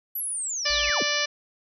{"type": "linear sweep", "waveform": "sine", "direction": "down", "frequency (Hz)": [12000, 138.59], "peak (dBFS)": -27, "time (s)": [0.15, 1.03], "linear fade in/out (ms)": 5}
{"type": "harmonic tone", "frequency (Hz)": 587.3, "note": "D5", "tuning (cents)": 0, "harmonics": [1, 2, 3, 4, 5, 6, 7, 8, 9, 10], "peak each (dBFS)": [-32, -34, -29, -30, -31, -35, -33, -34, -32, -33], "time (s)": [0.65, 1.26], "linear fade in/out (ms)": 10}
{"type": "tone", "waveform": "sine", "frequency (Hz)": 55.8, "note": "A1", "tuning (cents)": 25, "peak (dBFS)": -36, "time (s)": [0.7, 0.9], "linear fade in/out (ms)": 0}
{"effects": []}